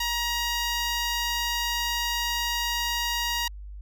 10% pulse tone, 948 Hz, A#5, 29 cents sharp, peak -17 dBFS, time 0-3.48 s, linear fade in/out 5 ms, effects added 50 Hz sine -37 dBFS peak until 3.81 s

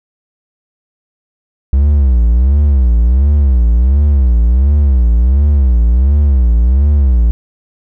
triangle tone with vibrato, 64.7 Hz, C2, 19 cents flat, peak -4 dBFS, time 1.73-7.31 s, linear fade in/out 0 ms, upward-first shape sine, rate 1.4 Hz, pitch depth 220 cents each way, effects none

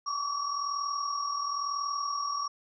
sine tone cluster, 1109 / 1150 / 5590 Hz, C#6 / D6 / F8, 0 / -37 / +1 cents, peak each -37 / -31 / -37 dBFS, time 0.06-2.48 s, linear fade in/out 10 ms, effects none

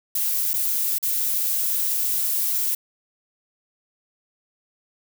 violet noise with dropouts, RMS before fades -23 dBFS, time 0.15-2.75 s, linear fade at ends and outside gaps 5 ms, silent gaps 0.534-0.539 / 0.985-1.027 s, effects none

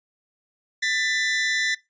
sawtooth tone pair together, 1774.7 / 1992 Hz, A6 / B6, +14 / +14 cents, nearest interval major second, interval 200 cents, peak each -21 dBFS, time 0.82-1.75 s, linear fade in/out 10 ms, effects noise-tail reverb RT60 0.2 s tail -18 dB re dry + resampled to 16000 Hz

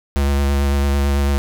square tone with vibrato, 70.1 Hz, C#2, 20 cents sharp, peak -15 dBFS, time 0.16-1.38 s, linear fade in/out 0 ms, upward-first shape sine, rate 9 Hz, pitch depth 21 cents each way, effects none

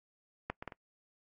clicks, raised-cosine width 0.5 ms, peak -19 / -26 / -24 / -30 dBFS, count 4, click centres 0.5 / 0.625 / 0.677 / 0.722 s, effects noise-tail reverb RT60 0.1 s tail -24 dB re dry + AAC 32 kbps

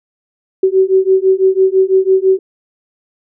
sine beating tone pair, 377.1 / 383.1 Hz, F#4 / G4, +33 / -40 cents, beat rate 6 Hz, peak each -11 dBFS, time 0.63-2.39 s, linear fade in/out 5 ms, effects none

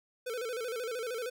square tone with vibrato, 474.1 Hz, A#4, 29 cents sharp, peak -35 dBFS, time 0.26-1.3 s, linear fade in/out 10 ms, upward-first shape square, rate 13 Hz, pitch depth 100 cents each way, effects none

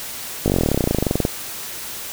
slowing click train, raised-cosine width 2 ms, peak -4 dBFS, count 26, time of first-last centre 0.46-1.251 s, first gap 19 ms, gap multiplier 1.04, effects white hiss -31 dBFS RMS until 2.12 s

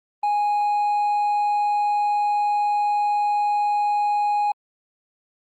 sine tone with hard clipping, 828 Hz, G#5, 5 cents flat, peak -19 dBFS, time 0.23-4.52 s, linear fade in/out 5 ms, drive 2 dB, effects Opus 32 kbps

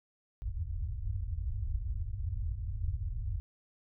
white low-pass noise, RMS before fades -35 dBFS, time 0.42-3.4 s, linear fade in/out 0 ms, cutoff 100 Hz, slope 48 dB/octave, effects none

